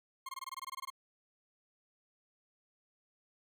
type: tone bursts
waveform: 40% pulse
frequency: 1067 Hz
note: C6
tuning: 34 cents sharp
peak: -39 dBFS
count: 13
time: 0.26-0.902 s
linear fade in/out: 5 ms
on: 30 ms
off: 21 ms
effects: none